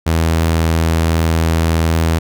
sawtooth tone, 81.7 Hz, E2, 15 cents flat, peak -8 dBFS, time 0.06-2.19 s, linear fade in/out 10 ms, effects none

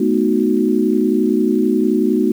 sine chord, B dominant seventh, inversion third, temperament equal with one note detuned, 215.7 / 246.9 / 311.1 / 370 Hz, A3 / B3 / D#4 / F#4, -34 / 0 / 0 / 0 cents, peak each -18 dBFS, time 0-2.32 s, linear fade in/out 5 ms, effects 7-bit

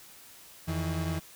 35% pulse tone pair together, 85.2 / 160.65 Hz, F2 / E3, -42 / -44 cents, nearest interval major seventh, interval 1098 cents, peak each -31 / -30 dBFS, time 0.67-1.2 s, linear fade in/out 20 ms, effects white hiss -52 dBFS RMS until 1.35 s

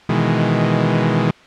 sawtooth chord, E major seventh, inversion second, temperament equal, 123.47 / 155.56 / 164.81 / 207.7 Hz, B2 / D#3 / E3 / G#3, 0 / 0 / 0 / 0 cents, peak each -16 dBFS, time 0.09-1.31 s, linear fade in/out 5 ms, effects white hiss -45 dBFS RMS until 1.46 s + low-pass 3000 Hz 12 dB/octave

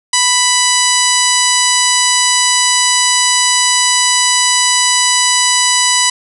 harmonic tone, 990 Hz, B5, 4 cents sharp, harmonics 1 / 2 / 3 / 4 / 5 / 6 / 7 / 8 / 9 / 10, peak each -17 / -18 / -18 / -18 / -18 / -18 / -22 / -17 / -23 / -22 dBFS, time 0.13-6.1 s, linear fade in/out 5 ms, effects none

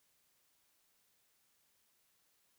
silence, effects white hiss -75 dBFS RMS until 2.58 s

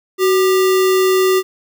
sine tone with sample-and-hold, 375.1 Hz, F#4, 24 cents sharp, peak -10 dBFS, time 0.18-1.43 s, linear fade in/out 50 ms, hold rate 1575 Hz, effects none

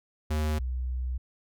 square / sine tone pair in turn, 76.7 / 62.87 Hz, D#2 / B1, -24 / +32 cents, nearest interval minor third, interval 344 cents, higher first, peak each -26 / -28 dBFS, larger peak first, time 0.3-0.59 / 0.59-1.18 s, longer second, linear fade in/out 10 ms, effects none

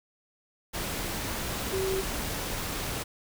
sine tone in noise, 382.6 Hz, G4, 42 cents flat, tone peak -27 dBFS, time 1.72-2.02 s, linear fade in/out 20 ms, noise pink, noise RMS -33 dBFS, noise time 0.73-3.04 s, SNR +3 dB, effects none

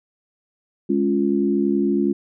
sine chord, Db major, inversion second, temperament equal, 207.7 / 277.2 / 349.2 Hz, Ab3 / Db4 / F4, 0 / 0 / 0 cents, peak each -21 dBFS, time 0.89-2.13 s, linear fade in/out 10 ms, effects none

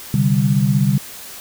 sine chord, C suspended second, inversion none, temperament equal, 130.81 / 146.83 / 196 Hz, C3 / D3 / G3, 0 / 0 / 0 cents, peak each -17 dBFS, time 0.14-0.98 s, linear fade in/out 2 ms, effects white hiss -35 dBFS RMS until 1.4 s

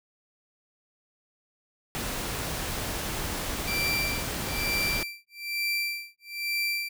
pink noise, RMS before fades -32 dBFS, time 1.95-5.03 s, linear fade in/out 0 ms
30% pulse tone with tremolo, 2349 Hz, D7, in tune, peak -23 dBFS, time 3.67-6.89 s, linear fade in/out 10 ms, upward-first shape sine, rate 1.1 Hz, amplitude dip 100%
effects none

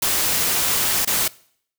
white noise with dropouts, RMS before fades -20 dBFS, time 0.02-1.28 s, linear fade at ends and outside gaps 5 ms, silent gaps 1.05-1.073 s, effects noise-tail reverb RT60 0.6 s tail -22 dB re dry

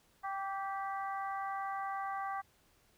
harmonic tone with a mistuned harmonic, 392 Hz, G4, in tune, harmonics 2 / 3 / 4 / 5, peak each -38 / -40 / -47 / -49 dBFS, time 0.23-2.42 s, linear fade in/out 20 ms, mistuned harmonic 3, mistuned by -22 cents, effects pink hiss -69 dBFS RMS until 2.97 s

